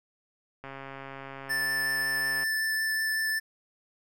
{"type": "click train", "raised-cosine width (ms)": 0.5, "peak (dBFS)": -26, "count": 245, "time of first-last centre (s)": [0.64, 2.434], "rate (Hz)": 136}
{"type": "tone with vibrato", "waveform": "square", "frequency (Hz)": 1760, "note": "A6", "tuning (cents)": 0, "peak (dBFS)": -27, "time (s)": [1.49, 3.4], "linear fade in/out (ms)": 20, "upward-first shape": "triangle", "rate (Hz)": 5.4, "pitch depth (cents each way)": 10}
{"effects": []}